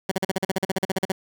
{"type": "tone bursts", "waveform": "15% pulse", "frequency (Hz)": 190.1, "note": "F#3", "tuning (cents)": 47, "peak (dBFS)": -14, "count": 16, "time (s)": [0.09, 1.12], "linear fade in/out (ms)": 5, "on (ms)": 25, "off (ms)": 42, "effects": []}